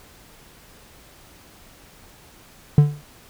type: tone with exponential decay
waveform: triangle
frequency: 146.83 Hz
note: D3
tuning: in tune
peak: -4 dBFS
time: 2.78-3.02 s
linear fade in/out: 2 ms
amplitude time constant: 52 ms
effects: pink hiss -49 dBFS RMS until 3.29 s